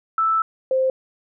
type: tone pair in turn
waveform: sine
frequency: 1318.5 / 523.2 Hz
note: E6 / C5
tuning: 0 / 0 cents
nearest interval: octave + major third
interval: 1600 cents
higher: first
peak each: -16 dBFS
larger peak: neither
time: 0.18-0.42 / 0.71-0.9 s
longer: first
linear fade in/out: 2 ms
effects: none